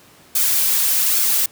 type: noise with flanger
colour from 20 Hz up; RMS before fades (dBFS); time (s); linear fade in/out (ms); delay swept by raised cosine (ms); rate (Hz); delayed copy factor
blue; -17; 0.35-1.46; 5; 1 to 4.7; 1.2; -0.5
effects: pink hiss -48 dBFS RMS until 1.51 s + high-pass 100 Hz 12 dB/octave